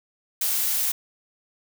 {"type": "noise", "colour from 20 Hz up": "blue", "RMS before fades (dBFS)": -24, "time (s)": [0.41, 0.92], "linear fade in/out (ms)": 5, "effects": []}